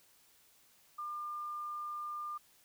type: tone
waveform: sine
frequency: 1200 Hz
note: D6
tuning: 37 cents sharp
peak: -38 dBFS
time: 0.98-2.38 s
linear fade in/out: 10 ms
effects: white hiss -66 dBFS RMS until 2.64 s